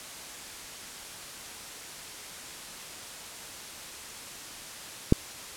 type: click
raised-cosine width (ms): 3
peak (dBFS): -4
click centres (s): 5.124
effects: white hiss -42 dBFS RMS until 5.56 s + low-pass 10000 Hz 12 dB/octave